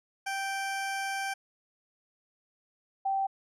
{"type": "tone pair in turn", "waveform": ["20% pulse", "sine"], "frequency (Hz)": [782, 778.6], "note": ["G5", "G5"], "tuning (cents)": [-4, -12], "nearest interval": "unison", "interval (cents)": 8, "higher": "first", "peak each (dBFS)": -26, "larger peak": "neither", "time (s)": [[0.26, 1.34], [3.05, 3.27]], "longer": "first", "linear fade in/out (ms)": 10, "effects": ["low-pass 11000 Hz 12 dB/octave"]}